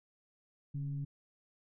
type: tone with frequency modulation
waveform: sine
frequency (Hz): 142.5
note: C#3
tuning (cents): +48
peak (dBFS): -35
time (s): 0.74-1.05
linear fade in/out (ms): 10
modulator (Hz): 133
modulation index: 0.35
effects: none